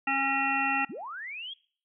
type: harmonic tone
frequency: 272.2 Hz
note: C#4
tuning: 31 cents flat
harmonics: 1 / 3 / 5 / 7 / 9 / 10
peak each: -35 / -30 / -32 / -32 / -35 / -30 dBFS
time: 0.07-0.85 s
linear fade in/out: 5 ms
type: linear sweep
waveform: sine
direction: up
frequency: 153.7 to 3359 Hz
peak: -36 dBFS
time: 0.89-1.54 s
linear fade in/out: 10 ms
effects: noise-tail reverb RT60 0.5 s tail -23 dB re dry